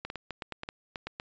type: clicks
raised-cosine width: 0.3 ms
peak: -20 dBFS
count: 11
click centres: 0.05 / 0.101 / 0.157 / 0.307 / 0.422 / 0.523 / 0.634 / 0.689 / 0.958 / 1.07 / 1.199 s
effects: resampled to 16000 Hz